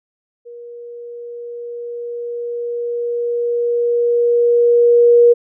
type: tone with level ramp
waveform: sine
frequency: 476.1 Hz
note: A#4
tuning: 37 cents sharp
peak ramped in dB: -32 to -5 dBFS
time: 0.45-5.34 s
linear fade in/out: 20 ms
effects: none